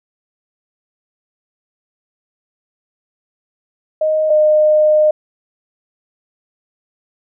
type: tone pair in turn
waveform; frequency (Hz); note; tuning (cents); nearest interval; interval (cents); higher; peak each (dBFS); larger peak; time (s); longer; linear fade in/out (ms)
sine; 622.3 / 611.6; D#5 / D#5; 0 / -30; unison; 30; first; -12 / -8; second; 4.01-4.3 / 4.3-5.11; second; 5
effects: none